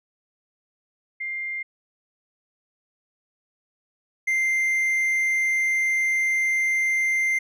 sine / triangle tone pair in turn, 2100 / 2091 Hz, C7 / C7, +6 / -2 cents, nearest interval unison, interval 8 cents, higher first, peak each -27 / -18 dBFS, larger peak second, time 1.2-1.63 / 4.27-7.39 s, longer second, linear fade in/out 10 ms, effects none

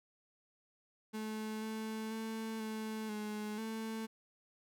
35% pulse tone with pitch steps, 216.9 / 219.4 / 222.3 / 218.4 / 211.4 / 222.1 Hz, A3 / A3 / A3 / A3 / G#3 / A3, -25 / -5 / +18 / -13 / +31 / +16 cents, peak -37 dBFS, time 1.13-4.07 s, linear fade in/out 20 ms, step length 490 ms, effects none

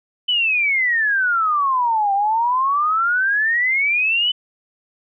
sine exponential two-way sweep, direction down then up, 3032 to 781 to 3032 Hz, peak -15 dBFS, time 0.28-4.32 s, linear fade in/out 10 ms, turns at 2.13 s, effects none

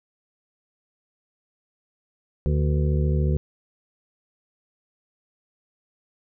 harmonic tone with a mistuned harmonic, 74.1 Hz, D2, 16 cents sharp, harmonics 1 / 2 / 3 / 5 / 6 / 7, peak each -21 / -23 / -32 / -32 / -37 / -36 dBFS, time 2.46-3.37 s, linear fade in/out 0 ms, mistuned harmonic 7, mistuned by -60 cents, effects none

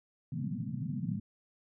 pink band-pass noise, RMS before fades -36 dBFS, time 0.32-1.2 s, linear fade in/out 5 ms, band 110 to 250 Hz, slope 96 dB/octave, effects none

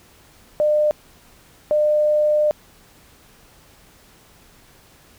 sine tone bursts at uneven times, 602 Hz, D5, 43 cents sharp, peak -14 dBFS, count 2, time 0.6-0.91 / 1.71-2.51 s, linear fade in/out 0 ms, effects pink hiss -51 dBFS RMS until 5.18 s

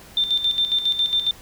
sine tone with tremolo, 3578 Hz, A7, 28 cents sharp, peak -16 dBFS, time 0.17-1.31 s, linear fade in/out 2 ms, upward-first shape square, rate 7.3 Hz, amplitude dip 65%, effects pink hiss -45 dBFS RMS until 1.41 s

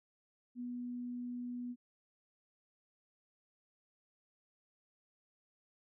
sine tone, 244.7 Hz, B3, 16 cents flat, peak -39 dBFS, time 0.55-1.76 s, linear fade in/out 50 ms, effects none

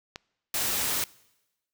click, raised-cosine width 0.2 ms, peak -19 dBFS, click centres 0.159 s
white noise, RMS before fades -28 dBFS, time 0.54-1.04 s, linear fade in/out 2 ms
effects noise-tail reverb RT60 1.0 s tail -23 dB re dry

